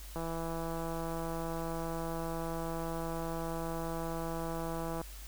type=click train; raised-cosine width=1 ms; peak=-25 dBFS; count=802; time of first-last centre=0.16-5.015 s; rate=165 Hz; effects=added 50 Hz sine -45 dBFS peak until 5.27 s + white hiss -52 dBFS RMS until 5.27 s